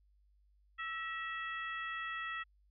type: harmonic tone with a mistuned harmonic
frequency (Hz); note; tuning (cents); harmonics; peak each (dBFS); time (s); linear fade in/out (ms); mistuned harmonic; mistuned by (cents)
659.3; E5; 0; 2 / 3 / 4 / 5; -42 / -41 / -47 / -51; 0.78-2.44; 20; 3; -54
effects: added 50 Hz sine -66 dBFS peak until 2.7 s